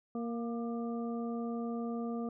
harmonic tone with a mistuned harmonic, 233.1 Hz, A#3, in tune, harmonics 1 / 2 / 3 / 5, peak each -35 / -41 / -45 / -49 dBFS, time 0.15-2.29 s, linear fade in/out 2 ms, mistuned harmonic 5, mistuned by +35 cents, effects none

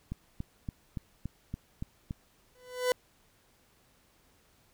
click train, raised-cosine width 5 ms, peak -23 dBFS, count 8, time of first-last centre 0.12-2.109 s, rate 3.52 Hz
40% pulse tone with exponential growth, 500 Hz, B4, 21 cents sharp, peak -21 dBFS, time 2.55-2.92 s, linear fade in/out 1 ms, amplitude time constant 79 ms
effects pink hiss -66 dBFS RMS until 4.73 s

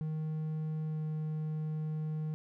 triangle tone with pitch glide, 156.1 to 155.11 Hz, D#3 to D#3, +6 to -5 cents, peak -31 dBFS, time 0.01-2.34 s, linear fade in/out 0 ms, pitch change -11 cents, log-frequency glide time 0.86-1.01 s, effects none

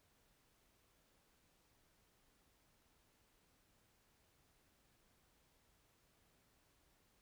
silence, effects pink hiss -75 dBFS RMS until 7.21 s

